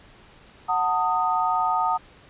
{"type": "chord", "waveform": "sine", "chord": "D# diminished", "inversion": "first", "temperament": "equal with one note detuned", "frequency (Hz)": [740, 900.6, 1244.5], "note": ["F#5", "A5", "D#6"], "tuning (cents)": [0, 40, 0], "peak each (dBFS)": [-25, -24, -24], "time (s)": [0.68, 1.98], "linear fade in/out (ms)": 20, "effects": ["pink hiss -51 dBFS RMS until 2.29 s", "resampled to 8000 Hz"]}